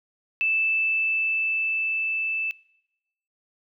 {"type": "tone with level ramp", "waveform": "sine", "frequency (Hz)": 2637, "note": "E7", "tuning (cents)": 0, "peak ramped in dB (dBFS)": [-20, -25], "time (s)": [0.41, 2.51], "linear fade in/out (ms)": 0, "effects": ["noise-tail reverb RT60 0.9 s tail -23 dB re dry"]}